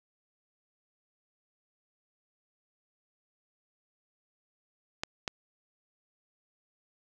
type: clicks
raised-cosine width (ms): 0.2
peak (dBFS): -14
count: 2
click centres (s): 5.035 / 5.278
effects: none